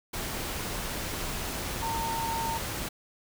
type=tone in noise; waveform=sine; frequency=911 Hz; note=A#5; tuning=40 cents flat; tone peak=-30 dBFS; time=1.82-2.58 s; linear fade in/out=10 ms; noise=pink; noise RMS=-34 dBFS; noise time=0.13-2.89 s; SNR=+1 dB; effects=none